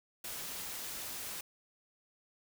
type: noise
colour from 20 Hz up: white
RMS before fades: -42 dBFS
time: 0.24-1.41 s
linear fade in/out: 5 ms
effects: none